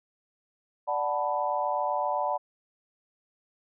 sine chord, B minor seventh, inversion first, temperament equal, 587.3 / 740 / 880 / 987.8 Hz, D5 / F#5 / A5 / B5, 0 / 0 / 0 / 0 cents, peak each -31 dBFS, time 0.87-2.38 s, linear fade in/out 20 ms, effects none

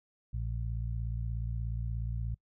harmonic tone, 56.8 Hz, A#1, 44 cents flat, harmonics 1 / 2 / 3, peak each -34 / -36 / -48 dBFS, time 0.33-2.35 s, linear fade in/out 10 ms, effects noise-tail reverb RT60 0.1 s tail -24 dB re dry

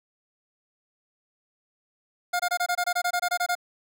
25% pulse tone bursts, 710 Hz, F5, 28 cents sharp, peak -19 dBFS, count 14, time 2.33-3.553 s, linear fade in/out 10 ms, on 66 ms, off 23 ms, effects none

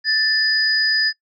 sine tone pair together, 1760 / 4964 Hz, A6 / D#8, 0 / -5 cents, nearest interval octave + tritone, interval 1795 cents, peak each -18 dBFS, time 0.04-1.13 s, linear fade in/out 50 ms, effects noise-tail reverb RT60 0.1 s tail -21 dB re dry

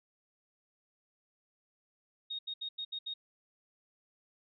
sine tone bursts at uneven times, 3729 Hz, A#7, in tune, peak -36 dBFS, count 6, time 2.3-2.39 / 2.47-2.54 / 2.61-2.69 / 2.78-2.85 / 2.92-2.99 / 3.06-3.14 s, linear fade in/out 10 ms, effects none

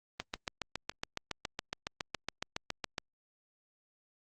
click train, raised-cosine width 0.2 ms, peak -17 dBFS, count 21, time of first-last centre 0.2-2.982 s, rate 7.19 Hz, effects Opus 24 kbps

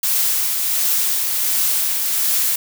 blue noise with tremolo, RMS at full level -17 dBFS, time 0.03-2.56 s, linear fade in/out 5 ms, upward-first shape triangle, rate 1.4 Hz, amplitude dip 35%, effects none

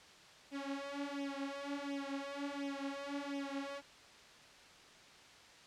sawtooth tone with flanger, 280 Hz, C#4, 18 cents sharp, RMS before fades -42 dBFS, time 0.51-3.82 s, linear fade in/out 50 ms, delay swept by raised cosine 0.33 to 5.53 ms, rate 1.4 Hz, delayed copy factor +1, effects white hiss -58 dBFS RMS until 5.66 s + low-pass 5000 Hz 12 dB/octave

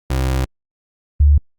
30% pulse / sine tone pair in turn, 65.41 / 72.68 Hz, C2 / D2, 0 / -17 cents, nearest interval major second, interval 183 cents, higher second, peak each -13 / -7 dBFS, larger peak second, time 0.1-0.45 / 1.2-1.38 s, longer first, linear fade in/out 5 ms, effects Opus 48 kbps

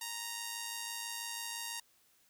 5% pulse tone with amplitude modulation, 932.3 Hz, A#5, in tune, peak -25 dBFS, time 0.01-1.8 s, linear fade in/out 5 ms, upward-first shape sine, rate 106 Hz, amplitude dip 40%, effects white hiss -69 dBFS RMS until 2.29 s

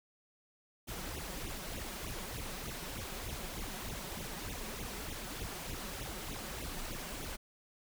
pink noise with flanger, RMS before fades -42 dBFS, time 0.87-7.37 s, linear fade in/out 20 ms, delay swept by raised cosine 0.3 to 5.5 ms, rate 3.3 Hz, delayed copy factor +0.95, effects none

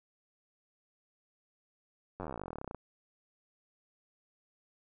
slowing click train, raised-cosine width 1 ms, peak -26 dBFS, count 28, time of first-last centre 2.2-2.747 s, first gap 10 ms, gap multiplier 1.05, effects none

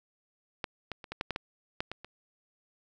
clicks, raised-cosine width 0.3 ms, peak -16 / -20 / -28 / -21 / -15 / -16 / -17 / -15 / -21 / -28 dBFS, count 10, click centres 0.642 / 0.917 / 1.042 / 1.12 / 1.211 / 1.307 / 1.361 / 1.805 / 1.916 / 2.046 s, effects none

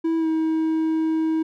triangle tone with pitch glide, 326.9 to 319.2 Hz, E4 to D#4, -14 to +44 cents, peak -17 dBFS, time 0.04-1.43 s, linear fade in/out 10 ms, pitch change -42 cents, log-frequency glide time 0.18-0.27 s, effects none

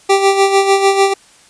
25% pulse tone with tremolo, 392 Hz, G4, in tune, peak -3 dBFS, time 0.09-1.14 s, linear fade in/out 10 ms, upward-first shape sine, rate 6.7 Hz, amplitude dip 60%, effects white hiss -46 dBFS RMS until 1.49 s + resampled to 22050 Hz

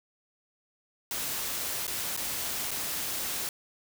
white noise with dropouts, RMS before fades -33 dBFS, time 1.11-3.49 s, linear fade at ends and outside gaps 1 ms, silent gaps 1.868-1.878 / 2.165-2.174 / 2.708-2.714 s, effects none

